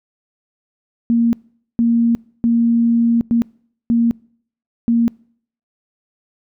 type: tone bursts at uneven times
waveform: sine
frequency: 233.1 Hz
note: A#3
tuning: in tune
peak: -11 dBFS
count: 6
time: 1.1-1.33 / 1.79-2.15 / 2.44-3.21 / 3.31-3.42 / 3.9-4.11 / 4.88-5.08 s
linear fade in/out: 0 ms
effects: noise-tail reverb RT60 0.6 s tail -26 dB re dry